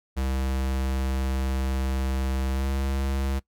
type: tone with pitch glide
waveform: square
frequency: 66 to 67.54 Hz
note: C2 to C#2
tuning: +16 to -44 cents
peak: -25 dBFS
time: 0.16-3.4 s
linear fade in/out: 20 ms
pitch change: +40 cents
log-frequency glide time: 2.52-2.67 s
effects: noise-tail reverb RT60 0.1 s tail -21 dB re dry